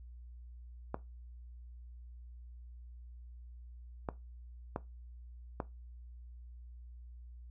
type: clicks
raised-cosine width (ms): 1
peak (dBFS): -21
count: 4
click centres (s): 0.944 / 4.088 / 4.761 / 5.602
effects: noise-tail reverb RT60 0.2 s tail -17 dB re dry + added 60 Hz sine -48 dBFS peak until 7.5 s